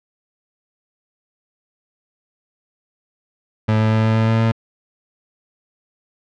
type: tone with pitch steps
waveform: 30% pulse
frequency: 108.8 / 109.49 / 110.19 / 110.89 / 111.6 / 112.31 / 113.03 Hz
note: A2 / A2 / A2 / A2 / A2 / A2 / A2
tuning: -19 / -8 / +3 / +14 / +25 / +36 / +47 cents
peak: -11 dBFS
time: 3.68-4.52 s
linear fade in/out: 10 ms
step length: 120 ms
effects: low-pass 3000 Hz 12 dB/octave